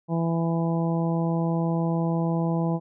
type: harmonic tone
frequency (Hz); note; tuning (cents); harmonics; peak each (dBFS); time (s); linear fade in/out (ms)
166.2; E3; +15; 1 / 2 / 3 / 4 / 5 / 6; -23 / -30 / -33 / -34 / -35 / -38; 0.08-2.8; 50
effects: none